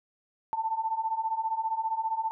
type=beating tone pair; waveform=sine; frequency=880 / 895 Hz; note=A5 / A5; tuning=0 / +29 cents; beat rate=15 Hz; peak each=-32 / -29 dBFS; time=0.53-2.31 s; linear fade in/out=0 ms; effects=none